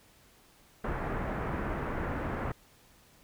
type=low-pass noise; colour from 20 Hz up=pink; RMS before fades=-34 dBFS; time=0.84-2.52 s; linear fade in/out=5 ms; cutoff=1800 Hz; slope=24 dB/octave; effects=pink hiss -61 dBFS RMS until 3.23 s